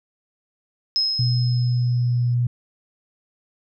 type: tone with exponential decay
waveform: sine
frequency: 5140 Hz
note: E8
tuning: 45 cents flat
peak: -16 dBFS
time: 0.96-2.34 s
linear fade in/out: 0 ms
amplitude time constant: 300 ms
type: tone with pitch glide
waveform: sine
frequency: 123.47 to 121.49 Hz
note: B2 to B2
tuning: 0 to -28 cents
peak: -17 dBFS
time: 1.19-2.47 s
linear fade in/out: 5 ms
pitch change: -28 cents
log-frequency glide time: 1.35-2.34 s
effects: none